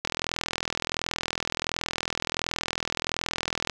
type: click train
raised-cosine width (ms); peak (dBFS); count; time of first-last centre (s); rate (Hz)
0.2; -9; 152; 0.05-3.697; 41.4
effects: none